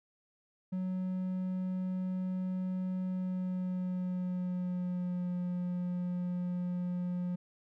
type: tone with pitch glide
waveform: triangle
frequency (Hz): 185 to 178.39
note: F#3 to F3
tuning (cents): 0 to +37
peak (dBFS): -30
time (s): 0.72-7.36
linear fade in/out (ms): 10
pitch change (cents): -63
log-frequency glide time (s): 3.04-5.33
effects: none